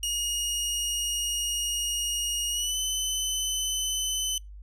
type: tone with pitch glide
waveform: 20% pulse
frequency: 2868 to 3032 Hz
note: F7 to F#7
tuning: +45 to +42 cents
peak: -21 dBFS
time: 0.03-4.38 s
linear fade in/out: 2 ms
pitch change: +97 cents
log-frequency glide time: 2.5-2.78 s
effects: noise-tail reverb RT60 0.2 s tail -26 dB re dry + added 50 Hz sine -41 dBFS peak until 4.62 s